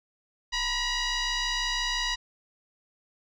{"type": "tone with frequency modulation", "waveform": "sine", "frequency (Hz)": 1000, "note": "B5", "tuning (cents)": 21, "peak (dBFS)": -25, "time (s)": [0.52, 2.16], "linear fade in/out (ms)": 20, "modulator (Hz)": 967, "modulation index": 4.6, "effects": ["tanh soft clip ceiling -21 dBFS"]}